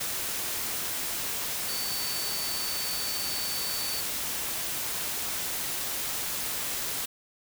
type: tone in noise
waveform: sine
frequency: 4519 Hz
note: C#8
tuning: 33 cents sharp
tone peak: -34 dBFS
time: 1.68-4.01 s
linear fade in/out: 10 ms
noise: white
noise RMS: -32 dBFS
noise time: 0-7.06 s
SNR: -5 dB
effects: none